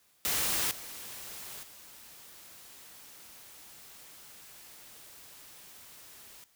white noise with level steps, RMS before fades -30 / -44 / -52 dBFS, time 0.25-6.44 s, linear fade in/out 0 ms, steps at 0.71 / 1.63 s, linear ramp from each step 2 ms, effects white hiss -67 dBFS RMS until 6.55 s

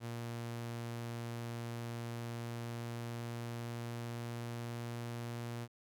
sawtooth tone with pitch glide, 117.5 to 118.32 Hz, A#2 to A#2, +14 to +26 cents, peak -36 dBFS, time 0-5.68 s, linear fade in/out 50 ms, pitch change +12 cents, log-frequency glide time 2.19-5.06 s, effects none

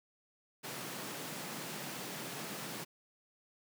pink high-pass noise, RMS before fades -43 dBFS, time 0.63-2.85 s, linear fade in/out 20 ms, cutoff 130 Hz, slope 48 dB/octave, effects none

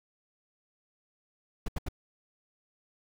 brown noise bursts, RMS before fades -31 dBFS, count 3, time 1.66-1.886 s, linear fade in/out 5 ms, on 24 ms, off 77 ms, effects none

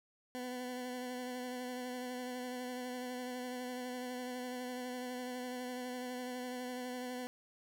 20% pulse tone with vibrato, 250 Hz, B3, 21 cents sharp, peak -35 dBFS, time 0.35-7.27 s, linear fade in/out 0 ms, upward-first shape sine, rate 12 Hz, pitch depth 22 cents each way, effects none

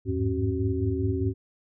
sine tone cluster, 82.4 / 100.4 / 105.3 / 271.1 / 377.5 Hz, E2 / G2 / G#2 / C#4 / F#4, 0 / +42 / +24 / -38 / +35 cents, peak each -30 dBFS, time 0.05-1.34 s, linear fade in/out 50 ms, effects none

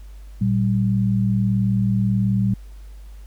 sine tone pair together, 115.23 / 193.8 Hz, A#2 / G3, -20 / -20 cents, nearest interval major sixth, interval 900 cents, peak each -19 dBFS, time 0.41-2.54 s, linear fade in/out 5 ms, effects added 50 Hz sine -36 dBFS peak until 3.26 s + pink hiss -56 dBFS RMS until 3.26 s

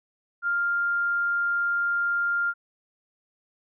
sine tone, 1399 Hz, F6, 3 cents sharp, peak -22 dBFS, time 0.42-2.54 s, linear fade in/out 50 ms, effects none

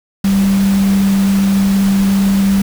sine tone in noise, 196 Hz, G3, in tune, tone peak -9 dBFS, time 0.24-2.62 s, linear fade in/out 5 ms, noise pink, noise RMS -25 dBFS, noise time 0.24-2.62 s, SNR +13 dB, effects none

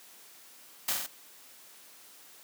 white noise with echo, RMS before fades -29 dBFS, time 0.88-0.93 s, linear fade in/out 5 ms, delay 45 ms, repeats 3, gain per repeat -3 dB, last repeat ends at 1.065 s, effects white hiss -54 dBFS RMS until 2.43 s + high-pass 200 Hz 12 dB/octave

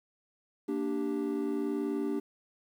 triangle chord, G minor, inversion first, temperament equal, 233.1 / 293.7 / 392 Hz, Bb3 / D4 / G4, 0 / 0 / 0 cents, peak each -34 / -30 / -32 dBFS, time 0.68-2.2 s, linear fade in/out 10 ms, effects tanh soft clip ceiling -19 dBFS + 10-bit

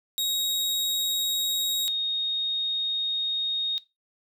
sawtooth / sine tone pair in turn, 3782 / 3721 Hz, A#7 / A#7, +24 / -4 cents, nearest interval unison, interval 28 cents, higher first, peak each -22 / -23 dBFS, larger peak first, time 0.18-1.88 / 1.88-3.78 s, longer second, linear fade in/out 0 ms, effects noise-tail reverb RT60 0.2 s tail -18 dB re dry

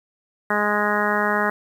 harmonic tone, 208.1 Hz, G#3, 4 cents sharp, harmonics 1 / 2 / 3 / 4 / 5 / 6 / 7 / 8 / 9, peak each -27 / -27 / -27 / -27 / -27 / -27 / -27 / -27 / -27 dBFS, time 0.5-1.5 s, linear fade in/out 5 ms, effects 8-bit

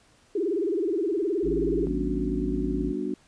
sine tone with vibrato, 366.3 Hz, F#4, 17 cents flat, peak -23 dBFS, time 0.35-1.86 s, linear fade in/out 5 ms, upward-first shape sine, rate 19 Hz, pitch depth 250 cents each way
harmonic tone, 55 Hz, A1, in tune, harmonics 1 / 3 / 5, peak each -31 / -35 / -31 dBFS, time 1.42-2.94 s, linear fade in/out 50 ms
sine chord, G major seventh, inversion none, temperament just, 196 / 245 / 294 / 367.5 Hz, G3 / B3 / D4 / F#4, 0 / -14 / +2 / -12 cents, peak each -35 / -33 / -31 / -32 dBFS, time 1.87-3.14 s, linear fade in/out 0 ms
effects pink hiss -60 dBFS RMS until 3.27 s + resampled to 22050 Hz

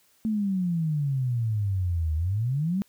sine exponential two-way sweep, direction down then up, 224 to 76.3 to 204.4 Hz, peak -23 dBFS, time 0.25-2.82 s, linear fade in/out 0 ms, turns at 2.15 s, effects white hiss -63 dBFS RMS until 2.88 s

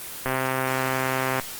click train, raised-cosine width 0.5 ms, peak -9 dBFS, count 150, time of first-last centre 0.26-1.397 s, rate 131 Hz, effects white hiss -36 dBFS RMS until 1.59 s + Opus 24 kbps

